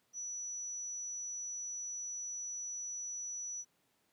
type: tone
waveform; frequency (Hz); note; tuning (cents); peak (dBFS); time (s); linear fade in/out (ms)
sine; 5910; F#8; -3; -39; 0.13-3.65; 50
effects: pink hiss -75 dBFS RMS until 4.12 s + high-pass 150 Hz 12 dB/octave